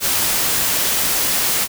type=noise; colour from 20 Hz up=white; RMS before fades=-18 dBFS; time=0-1.68 s; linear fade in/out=50 ms; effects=none